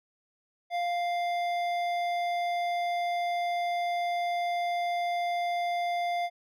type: tone with hard clipping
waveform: sine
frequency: 698.5 Hz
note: F5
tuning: in tune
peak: -29 dBFS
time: 0.7-6.3 s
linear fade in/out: 50 ms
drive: 11 dB
effects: none